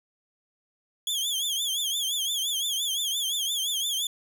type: tone with vibrato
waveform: sawtooth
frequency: 3322 Hz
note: G#7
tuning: in tune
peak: -23 dBFS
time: 1.07-4.07 s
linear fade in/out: 2 ms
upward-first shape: triangle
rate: 5.8 Hz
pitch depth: 140 cents each way
effects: none